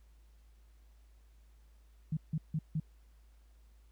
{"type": "tone bursts", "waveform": "sine", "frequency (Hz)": 156.2, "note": "D#3", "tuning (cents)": 7, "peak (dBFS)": -30, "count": 4, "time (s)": [2.12, 2.8], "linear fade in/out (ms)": 5, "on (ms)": 50, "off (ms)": 160, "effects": ["added 54 Hz sine -58 dBFS peak until 3.91 s", "pink hiss -74 dBFS RMS until 3.91 s"]}